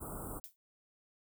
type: band-stop noise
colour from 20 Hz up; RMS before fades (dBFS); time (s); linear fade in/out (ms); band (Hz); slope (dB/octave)
pink; -43; 0-0.4; 20; 1400 to 7900; 96
type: noise with exponential decay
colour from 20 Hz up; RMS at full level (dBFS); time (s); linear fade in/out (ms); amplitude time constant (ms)
violet; -44; 0.44-0.56; 0; 26
effects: none